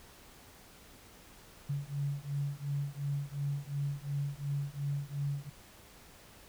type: beating tone pair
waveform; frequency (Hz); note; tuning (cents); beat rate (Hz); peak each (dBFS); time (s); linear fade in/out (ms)
sine; 140.5 / 143.3; C#3 / D3; +24 / -42; 2.8; -36 / -36; 1.69-5.5; 10
effects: pink hiss -56 dBFS RMS until 6.48 s